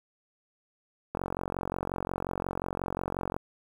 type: click train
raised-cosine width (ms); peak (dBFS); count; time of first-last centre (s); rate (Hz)
1; -17; 102; 1.15-3.365; 45.6
effects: 8-bit